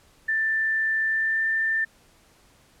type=tone with pitch glide; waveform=sine; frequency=1773 to 1786.4 Hz; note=A6 to A6; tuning=+13 to +26 cents; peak=-21 dBFS; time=0.28-1.85 s; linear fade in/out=10 ms; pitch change=+13 cents; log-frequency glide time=1.05-1.44 s; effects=pink hiss -58 dBFS RMS until 2.8 s + low-pass 12000 Hz 12 dB/octave